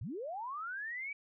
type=linear sweep; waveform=sine; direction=up; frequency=77.78 to 2318 Hz; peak=-38 dBFS; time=0.01-1.13 s; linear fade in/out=5 ms; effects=none